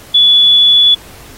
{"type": "tone", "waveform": "sine", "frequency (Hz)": 3428, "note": "A7", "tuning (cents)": -46, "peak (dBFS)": -4, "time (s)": [0.14, 0.95], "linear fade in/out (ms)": 10, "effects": ["pink hiss -37 dBFS RMS until 1.37 s", "AAC 48 kbps"]}